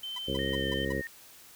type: tone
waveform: sine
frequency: 3089 Hz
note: G7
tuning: 26 cents flat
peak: -35 dBFS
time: 0.03-0.85 s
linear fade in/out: 5 ms
type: tone bursts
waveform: sawtooth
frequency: 991 Hz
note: B5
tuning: 6 cents sharp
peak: -35 dBFS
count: 5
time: 0.16-0.925 s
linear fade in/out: 5 ms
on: 25 ms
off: 160 ms
type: harmonic tone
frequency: 67.6 Hz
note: C#2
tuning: 43 cents flat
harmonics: 1 / 2 / 3 / 4 / 5 / 6 / 7 / 8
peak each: -38 / -38 / -38 / -38 / -38 / -38 / -38 / -38 dBFS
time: 0.27-1.02 s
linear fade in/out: 20 ms
type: tone with vibrato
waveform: sine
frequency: 1840 Hz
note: A#6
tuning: 23 cents flat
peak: -36 dBFS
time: 0.39-1.07 s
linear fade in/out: 0 ms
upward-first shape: sine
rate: 2.3 Hz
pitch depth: 25 cents each way
effects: white hiss -53 dBFS RMS until 1.55 s